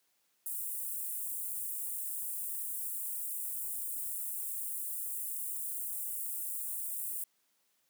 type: high-pass noise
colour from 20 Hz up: white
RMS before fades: -38 dBFS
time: 0.46-7.24 s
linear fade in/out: 2 ms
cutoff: 8300 Hz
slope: 48 dB/octave
effects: white hiss -75 dBFS RMS until 7.89 s + high-pass 150 Hz 12 dB/octave